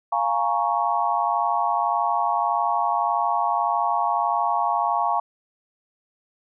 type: chord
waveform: sine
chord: Bb minor seventh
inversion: second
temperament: equal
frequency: 698.5 / 830.6 / 932.3 / 1108.7 Hz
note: F5 / Ab5 / Bb5 / Db6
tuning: 0 / 0 / 0 / 0 cents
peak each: -25 dBFS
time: 0.12-5.2 s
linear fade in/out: 5 ms
effects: none